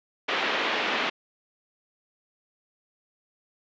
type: band-pass noise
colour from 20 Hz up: white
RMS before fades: -27 dBFS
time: 0.28-1.1 s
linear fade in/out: 10 ms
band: 240 to 3100 Hz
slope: 24 dB/octave
effects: resampled to 16000 Hz